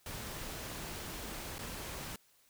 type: noise with dropouts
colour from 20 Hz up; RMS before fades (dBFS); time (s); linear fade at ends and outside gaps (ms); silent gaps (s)
pink; -43; 0.06-2.16; 2; 1.583-1.59
effects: white hiss -68 dBFS RMS until 2.49 s